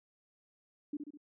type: tone with echo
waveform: sine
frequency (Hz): 293.7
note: D4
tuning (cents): 0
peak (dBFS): -34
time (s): 0.93-0.97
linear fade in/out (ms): 5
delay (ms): 68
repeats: 3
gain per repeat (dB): -5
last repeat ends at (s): 1.174
effects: none